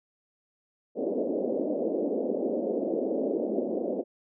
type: band-pass noise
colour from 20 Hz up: white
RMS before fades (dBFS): -29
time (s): 0.95-4.04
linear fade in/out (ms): 50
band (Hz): 220 to 580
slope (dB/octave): 48
effects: none